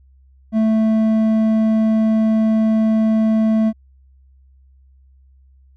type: tone with hard clipping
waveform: sine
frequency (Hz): 220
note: A3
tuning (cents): 0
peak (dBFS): -14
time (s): 0.52-3.73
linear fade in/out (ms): 50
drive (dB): 6
effects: added 66 Hz sine -47 dBFS peak until 5.76 s